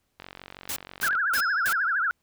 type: click train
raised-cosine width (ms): 0.3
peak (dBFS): -24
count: 45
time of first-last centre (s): 0.2-1.152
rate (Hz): 46.2
type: noise bursts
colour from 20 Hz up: white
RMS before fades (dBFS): -31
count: 4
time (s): 0.69-1.728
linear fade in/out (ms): 2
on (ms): 72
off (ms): 250
type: tone with vibrato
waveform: sine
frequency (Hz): 1490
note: F#6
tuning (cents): +12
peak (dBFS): -22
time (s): 1.03-2.11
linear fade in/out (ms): 0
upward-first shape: triangle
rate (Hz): 13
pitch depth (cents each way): 240
type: tone with exponential decay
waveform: sine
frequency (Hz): 5130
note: E8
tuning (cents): -48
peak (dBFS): -29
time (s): 1.35-1.95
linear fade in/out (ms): 1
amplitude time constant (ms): 130
effects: pink hiss -74 dBFS RMS until 2.22 s